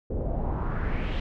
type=noise with low-pass filter sweep; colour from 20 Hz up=brown; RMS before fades=-28 dBFS; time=0.1-1.2 s; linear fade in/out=5 ms; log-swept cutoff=430 to 3400 Hz; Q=2.6; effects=none